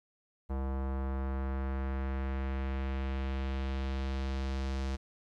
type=tone with low-pass filter sweep; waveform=square; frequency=66.8 Hz; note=C2; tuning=36 cents sharp; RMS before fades=-34 dBFS; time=0.49-4.97 s; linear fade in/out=20 ms; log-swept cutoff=970 to 5900 Hz; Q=1.2; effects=12-bit